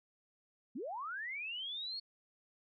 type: linear sweep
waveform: sine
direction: up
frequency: 196 to 4400 Hz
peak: -39 dBFS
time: 0.75-2 s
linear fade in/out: 10 ms
effects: none